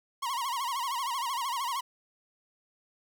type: tone with vibrato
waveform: 45% pulse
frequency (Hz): 1016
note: B5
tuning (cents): +49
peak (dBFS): -30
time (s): 0.22-1.81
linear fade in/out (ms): 10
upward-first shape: sine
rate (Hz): 13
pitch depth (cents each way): 160
effects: none